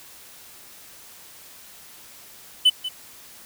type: tone with echo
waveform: triangle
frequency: 3005 Hz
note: F#7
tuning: 26 cents sharp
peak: -10 dBFS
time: 2.65-2.7 s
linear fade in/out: 10 ms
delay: 190 ms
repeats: 1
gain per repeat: -14 dB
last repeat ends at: 2.89 s
effects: white hiss -46 dBFS RMS until 3.45 s